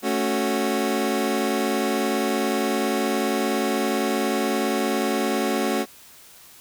25% pulse chord, F# minor, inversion first, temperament equal, 220 / 277.2 / 370 Hz, A3 / C#4 / F#4, 0 / 0 / 0 cents, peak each -22 dBFS, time 0.02-5.86 s, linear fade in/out 50 ms, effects white hiss -48 dBFS RMS until 6.6 s

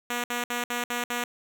5% pulse tone bursts, 241.5 Hz, B3, 39 cents flat, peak -16 dBFS, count 6, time 0.1-1.24 s, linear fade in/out 2 ms, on 140 ms, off 60 ms, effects none

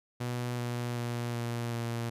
sawtooth tone with pitch steps, 122.1 / 120.84 / 119.59 / 118.35 / 117.13 Hz, B2 / B2 / A#2 / A#2 / A#2, -19 / -37 / +45 / +27 / +9 cents, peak -28 dBFS, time 0.2-2.1 s, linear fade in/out 10 ms, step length 380 ms, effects resampled to 32000 Hz

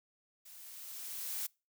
blue noise with level ramp, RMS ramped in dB -54 to -37 dBFS, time 0.45-1.47 s, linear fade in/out 10 ms, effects noise-tail reverb RT60 0.3 s tail -26 dB re dry

